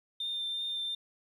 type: tone with vibrato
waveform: sine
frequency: 3600 Hz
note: A7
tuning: 39 cents sharp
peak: -31 dBFS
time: 0.2-0.95 s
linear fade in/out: 5 ms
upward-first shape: triangle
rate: 2.8 Hz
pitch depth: 16 cents each way
effects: tanh soft clip ceiling -29 dBFS + 11-bit